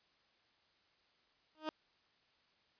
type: tone with exponential growth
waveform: 15% pulse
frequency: 311.1 Hz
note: D#4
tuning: in tune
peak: -28 dBFS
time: 1.55-1.69 s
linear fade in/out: 0 ms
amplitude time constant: 29 ms
effects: white hiss -73 dBFS RMS until 2.79 s + resampled to 11025 Hz